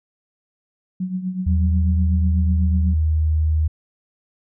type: tone with tremolo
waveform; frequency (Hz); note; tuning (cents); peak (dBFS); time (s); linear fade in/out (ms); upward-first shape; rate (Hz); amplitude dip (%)
sine; 184.8; F#3; -2; -19; 1-2.94; 5; triangle; 8.1; 75
type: tone with pitch glide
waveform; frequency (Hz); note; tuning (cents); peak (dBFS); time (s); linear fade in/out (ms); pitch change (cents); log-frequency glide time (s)
sine; 80.6 to 78.03; E2 to D#2; -38 to +6; -15; 1.46-3.68; 10; -56; 1.89-3.24
effects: none